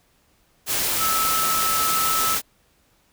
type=tone in noise; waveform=sine; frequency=1306 Hz; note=E6; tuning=17 cents flat; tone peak=-22 dBFS; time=0.98-2.38 s; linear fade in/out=50 ms; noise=white; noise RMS=-23 dBFS; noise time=0.66-2.42 s; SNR=-2 dB; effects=pink hiss -62 dBFS RMS until 3.12 s